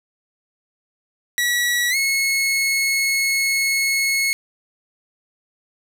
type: tone with pitch glide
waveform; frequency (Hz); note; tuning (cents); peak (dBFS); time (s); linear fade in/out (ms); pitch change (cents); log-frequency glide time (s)
sawtooth; 1934 to 2183; B6 to C#7; -37 to -27; -14; 1.38-4.33; 0; +210; 1.9-1.96
effects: none